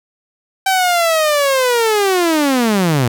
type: linear sweep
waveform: sawtooth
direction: down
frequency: 776 to 113.3 Hz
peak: -8 dBFS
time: 0.66-3.08 s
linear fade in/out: 5 ms
effects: none